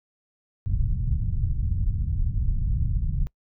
pink low-pass noise, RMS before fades -24 dBFS, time 0.66-3.27 s, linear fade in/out 0 ms, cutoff 130 Hz, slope 24 dB/octave, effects noise-tail reverb RT60 0.1 s tail -24 dB re dry

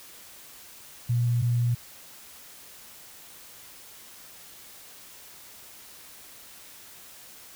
sine tone pair in turn, 120 / 120 Hz, B2 / B2, -49 / -49 cents, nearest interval unison, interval 0 cents, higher neither, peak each -21 dBFS, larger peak neither, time 1.09-1.42 / 1.42-1.75 s, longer neither, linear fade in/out 10 ms, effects white hiss -48 dBFS RMS until 7.55 s

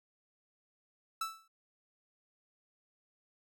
45% pulse tone with exponential decay, 1318.5 Hz, E6, in tune, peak -31 dBFS, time 1.21-1.48 s, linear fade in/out 5 ms, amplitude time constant 57 ms, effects none

